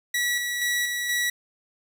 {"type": "tone with tremolo", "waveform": "sawtooth", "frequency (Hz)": 1938, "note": "B6", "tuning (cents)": -33, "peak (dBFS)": -19, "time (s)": [0.14, 1.3], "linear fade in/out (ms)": 5, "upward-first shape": "square", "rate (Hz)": 2.1, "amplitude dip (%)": 35, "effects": []}